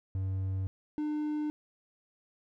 triangle tone pair in turn, 95.3 / 301.1 Hz, G2 / D4, -48 / +43 cents, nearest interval octave + minor sixth, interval 1991 cents, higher second, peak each -28 dBFS, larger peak neither, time 0.15-0.67 / 0.98-1.5 s, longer neither, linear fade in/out 0 ms, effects none

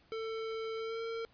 square tone with pitch glide, 446.2 to 455.8 Hz, A4 to A#4, +24 to -39 cents, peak -37 dBFS, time 0.12-1.25 s, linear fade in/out 0 ms, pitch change +37 cents, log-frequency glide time 0.76-1.02 s, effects pink hiss -66 dBFS RMS until 1.33 s + resampled to 11025 Hz

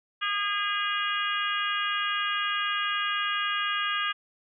harmonic tone with a mistuned harmonic, 408 Hz, G#4, 31 cents flat, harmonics 3 / 4 / 5 / 6 / 7 / 8, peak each -30 / -31 / -37 / -37 / -32 / -36 dBFS, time 0.21-4.13 s, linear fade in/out 20 ms, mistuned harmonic 8, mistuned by +22 cents, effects none

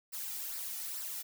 blue noise with flanger, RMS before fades -40 dBFS, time 0.12-1.23 s, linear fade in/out 20 ms, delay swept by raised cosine 0.3 to 1.9 ms, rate 2.3 Hz, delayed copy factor -0.65, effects none

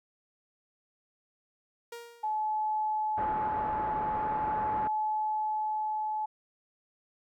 sawtooth tone with exponential decay, 470 Hz, A#4, 14 cents sharp, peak -35 dBFS, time 1.92-2.57 s, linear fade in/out 5 ms, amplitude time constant 140 ms
sine tone with tremolo, 859 Hz, A5, 42 cents flat, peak -27 dBFS, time 2.23-6.26 s, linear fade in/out 10 ms, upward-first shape triangle, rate 0.45 Hz, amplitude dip 25%
white low-pass noise, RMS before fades -38 dBFS, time 3.17-4.88 s, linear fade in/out 10 ms, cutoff 1300 Hz, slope 24 dB/octave
effects none

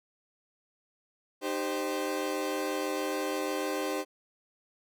30% pulse chord, C minor, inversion first, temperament equal with one note detuned, 305.6 / 392 / 523.3 Hz, Eb4 / G4 / C5, -31 / 0 / 0 cents, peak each -32 dBFS, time 1.41-4.05 s, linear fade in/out 50 ms, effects none

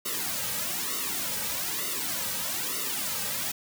white noise with flanger, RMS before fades -31 dBFS, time 0.05-3.52 s, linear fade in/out 10 ms, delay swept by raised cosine 1.2 to 2.9 ms, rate 1.1 Hz, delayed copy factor -1, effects none

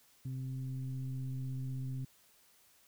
sine tone with frequency modulation, 130.81 Hz, C3, in tune, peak -36 dBFS, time 0.25-2.05 s, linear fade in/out 5 ms, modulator 131 Hz, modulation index 0.54, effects white hiss -66 dBFS RMS until 2.87 s

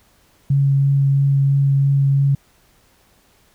sine tone with vibrato, 138.59 Hz, C#3, in tune, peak -12 dBFS, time 0.5-2.35 s, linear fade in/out 5 ms, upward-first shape triangle, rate 3 Hz, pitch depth 10 cents each way, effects pink hiss -56 dBFS RMS until 3.54 s

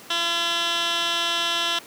15% pulse tone with band-pass filter, 340 Hz, F4, 46 cents flat, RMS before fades -24 dBFS, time 0.1-1.79 s, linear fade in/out 5 ms, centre 3200 Hz, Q 1.8, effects pink hiss -44 dBFS RMS until 1.86 s + high-pass 200 Hz 12 dB/octave

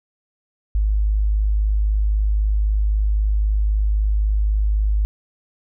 sine tone, 51.91 Hz, G#1, in tune, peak -15 dBFS, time 0.75-5.05 s, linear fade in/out 0 ms, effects none

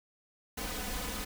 pink noise with comb filter, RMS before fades -37 dBFS, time 0.57-1.25 s, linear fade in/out 10 ms, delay 4 ms, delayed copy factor +0.9, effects none

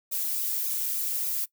violet noise with flanger, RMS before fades -29 dBFS, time 0.11-1.46 s, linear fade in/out 20 ms, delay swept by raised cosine 0.78 to 2.58 ms, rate 3.5 Hz, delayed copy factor +1, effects noise-tail reverb RT60 0.1 s tail -21 dB re dry

